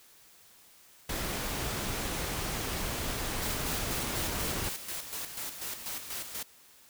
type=noise; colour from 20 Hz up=pink; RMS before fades=-34 dBFS; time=1.09-4.69 s; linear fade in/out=5 ms
type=noise with tremolo; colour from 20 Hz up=white; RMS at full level=-37 dBFS; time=3.42-6.43 s; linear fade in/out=5 ms; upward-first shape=square; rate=4.1 Hz; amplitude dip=55%
effects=white hiss -58 dBFS RMS until 6.89 s